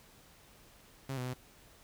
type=tone with pitch steps; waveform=sawtooth; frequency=135 / 125.9 / 126.8 Hz; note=C#3 / B2 / B2; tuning=-45 / +34 / +46 cents; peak=-32 dBFS; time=1.09-1.336 s; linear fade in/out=5 ms; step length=82 ms; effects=pink hiss -60 dBFS RMS until 1.83 s